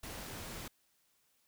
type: noise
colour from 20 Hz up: pink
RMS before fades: -45 dBFS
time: 0.03-0.68 s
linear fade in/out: 5 ms
effects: white hiss -74 dBFS RMS until 1.47 s